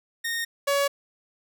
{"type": "tone pair in turn", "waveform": "sawtooth", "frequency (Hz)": [1848, 563.2], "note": ["A#6", "C#5"], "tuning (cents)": [-16, 27], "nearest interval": "octave + major sixth", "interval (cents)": 2057, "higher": "first", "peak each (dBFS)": [-23, -17], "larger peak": "second", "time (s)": [[0.24, 0.45], [0.67, 0.88]], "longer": "neither", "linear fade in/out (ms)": 10, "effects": []}